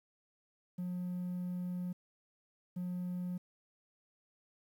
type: tone bursts at uneven times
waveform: triangle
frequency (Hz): 179.4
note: F3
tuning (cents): +47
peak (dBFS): -33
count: 2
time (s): 0.78-1.93 / 2.76-3.38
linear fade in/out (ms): 10
effects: tanh soft clip ceiling -30 dBFS + 11-bit